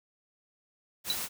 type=noise; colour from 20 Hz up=white; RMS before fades=-35 dBFS; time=1.04-1.29 s; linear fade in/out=50 ms
type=tone with exponential decay; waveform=sine; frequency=3951 Hz; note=B7; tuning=in tune; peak=-22 dBFS; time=1.1-1.19 s; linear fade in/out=1 ms; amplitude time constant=18 ms
effects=none